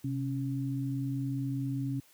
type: tone pair together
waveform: sine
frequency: 130.81 / 275.9 Hz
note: C3 / C#4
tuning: 0 / -8 cents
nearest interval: octave + minor second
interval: 1292 cents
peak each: -32 / -34 dBFS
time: 0.04-2 s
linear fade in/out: 5 ms
effects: white hiss -62 dBFS RMS until 2.13 s + high-pass 60 Hz 12 dB/octave